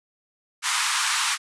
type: band-pass noise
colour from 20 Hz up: pink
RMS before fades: -24 dBFS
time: 0.62-1.38 s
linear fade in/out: 50 ms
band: 950 to 10000 Hz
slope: 48 dB/octave
effects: none